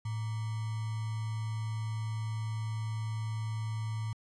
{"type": "tone with sample-and-hold", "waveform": "sine", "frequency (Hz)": 110, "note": "A2", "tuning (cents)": 0, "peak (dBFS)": -32, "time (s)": [0.05, 4.13], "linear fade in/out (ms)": 5, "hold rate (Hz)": 1050, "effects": ["resampled to 22050 Hz"]}